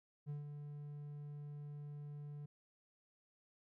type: tone with ADSR envelope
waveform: triangle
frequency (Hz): 146.3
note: D3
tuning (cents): -6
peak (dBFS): -38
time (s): 0.26-2.46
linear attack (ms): 37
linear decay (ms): 140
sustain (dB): -6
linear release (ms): 7
effects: none